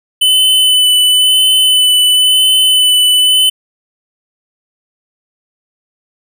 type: tone with vibrato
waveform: square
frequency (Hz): 3011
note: F#7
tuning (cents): +30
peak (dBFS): -7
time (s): 0.21-3.5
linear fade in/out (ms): 10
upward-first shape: sine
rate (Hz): 0.97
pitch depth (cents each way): 14
effects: none